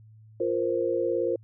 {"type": "chord", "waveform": "sine", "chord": "F suspended fourth", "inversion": "none", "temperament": "equal with one note detuned", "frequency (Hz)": [349.2, 466.2, 524.8], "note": ["F4", "Bb4", "C5"], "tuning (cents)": [0, 0, 5], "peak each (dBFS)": -28, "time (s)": [0.4, 1.36], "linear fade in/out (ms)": 5, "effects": ["added 109 Hz sine -49 dBFS peak until 1.43 s"]}